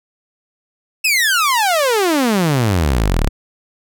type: exponential sweep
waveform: sawtooth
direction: down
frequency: 2673 to 32.02 Hz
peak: -9 dBFS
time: 1.04-3.29 s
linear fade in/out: 10 ms
effects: none